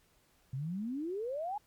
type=exponential sweep; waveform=sine; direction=up; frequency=125.2 to 859 Hz; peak=-34 dBFS; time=0.53-1.58 s; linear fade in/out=5 ms; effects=pink hiss -69 dBFS RMS until 1.66 s + MP3 96 kbps